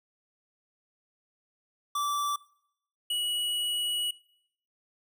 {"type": "tone pair in turn", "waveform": "square", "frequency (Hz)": [1163, 2923], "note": ["D6", "F#7"], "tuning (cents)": [-17, -22], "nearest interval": "octave + major third", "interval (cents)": 1595, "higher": "second", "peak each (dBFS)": -28, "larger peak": "neither", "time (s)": [[1.95, 2.36], [3.1, 4.11]], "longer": "second", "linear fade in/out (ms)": 5, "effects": ["noise-tail reverb RT60 0.7 s tail -22 dB re dry"]}